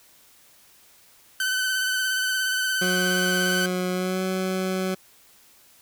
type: tone with vibrato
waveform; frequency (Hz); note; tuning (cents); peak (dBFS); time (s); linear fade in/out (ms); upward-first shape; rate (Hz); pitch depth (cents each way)
sawtooth; 1520; F#6; +46; -19; 1.4-3.66; 2; triangle; 17; 35
type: tone with pitch glide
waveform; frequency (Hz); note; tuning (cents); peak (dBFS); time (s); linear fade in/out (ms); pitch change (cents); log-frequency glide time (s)
20% pulse; 182.2 to 187.21; F#3 to F#3; -26 to +21; -19; 2.81-4.95; 10; +47; 3.92-4.22
effects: white hiss -55 dBFS RMS until 5.81 s